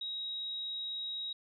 sine tone, 3809 Hz, A#7, 37 cents sharp, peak -36 dBFS, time 0.01-1.33 s, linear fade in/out 5 ms, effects none

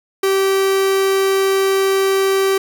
45% pulse tone, 387.5 Hz, G4, 20 cents flat, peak -13 dBFS, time 0.23-2.58 s, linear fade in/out 5 ms, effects 7-bit

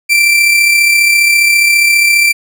40% pulse tone with amplitude modulation, 2349 Hz, D7, in tune, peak -4 dBFS, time 0.09-2.33 s, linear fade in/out 20 ms, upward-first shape sine, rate 34.8 Hz, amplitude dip 35%, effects none

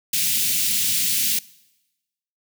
white band-stop noise, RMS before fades -21 dBFS, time 0.13-1.39 s, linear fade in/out 5 ms, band 230 to 2400 Hz, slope 24 dB/octave, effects noise-tail reverb RT60 1.0 s tail -22 dB re dry + high-pass 150 Hz 12 dB/octave

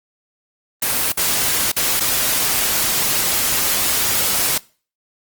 white noise with dropouts, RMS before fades -18 dBFS, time 0.82-4.58 s, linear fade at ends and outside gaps 5 ms, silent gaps 1.123-1.172 / 1.718-1.764 / 1.998-2.005 s, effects noise-tail reverb RT60 0.4 s tail -23 dB re dry + Opus 24 kbps

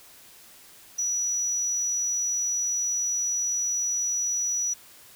sine tone, 5870 Hz, F#8, 15 cents flat, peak -24 dBFS, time 0.98-4.74 s, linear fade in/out 10 ms, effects white hiss -51 dBFS RMS until 5.15 s

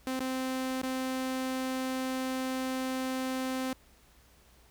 sawtooth tone with dropouts, 260 Hz, C4, 11 cents flat, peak -27 dBFS, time 0.07-3.73 s, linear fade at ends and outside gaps 1 ms, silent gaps 0.193-0.204 / 0.817-0.833 s, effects added 60 Hz sine -62 dBFS peak until 4.7 s + pink hiss -62 dBFS RMS until 4.7 s

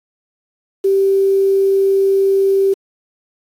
sine tone with quantisation, 390 Hz, G4, 9 cents flat, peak -10 dBFS, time 0.84-2.74 s, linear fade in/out 10 ms, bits 6, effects AAC 64 kbps

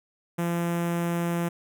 sawtooth tone with notch filter, 171.1 Hz, F3, 35 cents flat, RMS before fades -27 dBFS, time 0.38-1.49 s, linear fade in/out 10 ms, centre 4400 Hz, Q 0.9, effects none

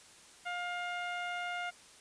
15% pulse tone with low-pass filter, 708 Hz, F5, 23 cents sharp, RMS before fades -38 dBFS, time 0.45-1.71 s, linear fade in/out 20 ms, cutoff 2700 Hz, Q 0.82, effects white hiss -57 dBFS RMS until 2 s + resampled to 22050 Hz

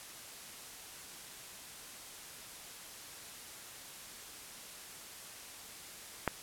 click, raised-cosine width 0.5 ms, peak -14 dBFS, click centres 6.277 s, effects white hiss -49 dBFS RMS until 6.42 s + low-pass 12000 Hz 12 dB/octave

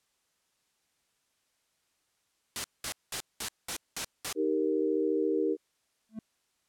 white noise bursts, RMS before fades -33 dBFS, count 7, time 2.56-4.327 s, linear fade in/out 0 ms, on 81 ms, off 200 ms
sine chord, Eb major, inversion none, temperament equal, 311.1 / 392 / 466.2 Hz, Eb4 / G4 / Bb4, 0 / 0 / 0 cents, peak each -30 dBFS, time 4.35-5.57 s, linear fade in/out 50 ms
triangle tone with exponential growth, 220 Hz, A3, in tune, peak -30 dBFS, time 6.09-6.19 s, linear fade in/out 2 ms, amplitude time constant 21 ms
effects white hiss -75 dBFS RMS until 6.68 s + low-pass 10000 Hz 12 dB/octave

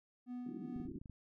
triangle tone with tremolo, 246.9 Hz, B3, in tune, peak -39 dBFS, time 0.26-0.89 s, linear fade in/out 50 ms, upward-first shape sine, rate 2.5 Hz, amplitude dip 55%
white band-pass noise, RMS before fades -47 dBFS, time 0.46-0.99 s, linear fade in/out 5 ms, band 150 to 370 Hz, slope 96 dB/octave
clicks, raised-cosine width 5 ms, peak -39 dBFS, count 9, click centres 0.762 / 0.8 / 0.854 / 0.887 / 0.917 / 0.959 / 1.015 / 1.058 / 1.097 s
effects none

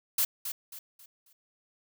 blue noise with echo, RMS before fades -26 dBFS, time 0.18-0.25 s, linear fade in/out 5 ms, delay 270 ms, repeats 4, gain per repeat -9 dB, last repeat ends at 1.33 s, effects none

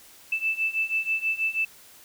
sine beating tone pair, 2637 / 2643.2 Hz, E7 / E7, 0 / +4 cents, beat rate 6.2 Hz, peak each -28 / -26 dBFS, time 0.32-1.65 s, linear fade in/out 5 ms, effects white hiss -51 dBFS RMS until 2.04 s

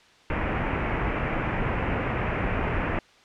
pink low-pass noise, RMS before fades -27 dBFS, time 0.3-2.99 s, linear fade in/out 2 ms, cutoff 2600 Hz, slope 48 dB/octave, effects white hiss -55 dBFS RMS until 3.24 s + low-pass 4000 Hz 12 dB/octave

